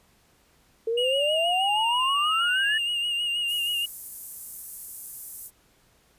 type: exponential sweep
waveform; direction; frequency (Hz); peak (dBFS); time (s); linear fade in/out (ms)
sine; up; 445.3 to 1787; -23; 0.87-2.78; 5
type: tone with vibrato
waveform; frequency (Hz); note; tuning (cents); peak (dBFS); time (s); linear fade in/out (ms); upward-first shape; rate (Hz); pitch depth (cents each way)
triangle; 2843; F7; +30; -23; 0.97-3.86; 10; sine; 6.3; 39
type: high-pass noise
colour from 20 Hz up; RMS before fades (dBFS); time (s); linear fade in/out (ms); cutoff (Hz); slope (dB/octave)
pink; -38; 3.46-5.51; 50; 9300; 24
effects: pink hiss -62 dBFS RMS until 6.18 s + resampled to 32000 Hz